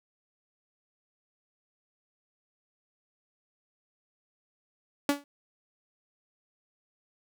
sawtooth tone with exponential decay, 285.4 Hz, D4, 49 cents flat, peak -16 dBFS, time 5.09-5.24 s, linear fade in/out 2 ms, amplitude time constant 32 ms, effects none

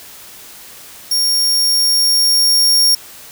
sawtooth tone with level ramp, 5550 Hz, F8, 12 cents flat, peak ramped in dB -10 to -6 dBFS, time 1.11-2.95 s, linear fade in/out 5 ms, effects white hiss -37 dBFS RMS until 3.31 s

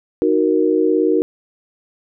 sine chord, D# minor, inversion none, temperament equal, 311.1 / 370 / 466.2 Hz, D#4 / F#4 / A#4, 0 / 0 / 0 cents, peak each -17 dBFS, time 0.22-1.22 s, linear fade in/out 0 ms, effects none

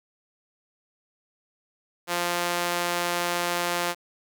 sawtooth tone with high-pass filter, 174.61 Hz, F3, in tune, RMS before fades -27 dBFS, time 2.07-3.95 s, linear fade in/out 50 ms, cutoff 580 Hz, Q 0.65, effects none

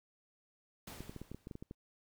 pink noise with exponential decay, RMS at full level -47 dBFS, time 0.87-1.75 s, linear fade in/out 5 ms, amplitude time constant 190 ms
clicks, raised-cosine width 3 ms, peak -32 dBFS, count 11, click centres 1.006 / 1.095 / 1.163 / 1.216 / 1.316 / 1.346 / 1.471 / 1.512 / 1.554 / 1.625 / 1.711 s
effects none

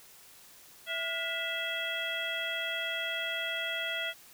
harmonic tone with a mistuned harmonic, 659.3 Hz, E5, in tune, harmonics 1 / 2 / 3 / 4 / 5, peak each -40 / -38 / -37 / -40 / -36 dBFS, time 0.86-4.14 s, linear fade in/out 50 ms, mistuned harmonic 2, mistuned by +140 cents, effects white hiss -55 dBFS RMS until 4.33 s

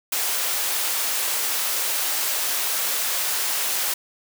white high-pass noise, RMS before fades -24 dBFS, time 0.12-3.94 s, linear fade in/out 5 ms, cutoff 490 Hz, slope 12 dB/octave, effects none

